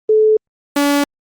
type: tone pair in turn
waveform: sine / sawtooth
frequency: 432.9 / 285.9 Hz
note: A4 / D4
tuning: -28 / -46 cents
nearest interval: perfect fifth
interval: 718 cents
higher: first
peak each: -8 dBFS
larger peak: neither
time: 0.09-0.37 / 0.76-1.04 s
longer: neither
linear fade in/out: 5 ms
effects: Opus 24 kbps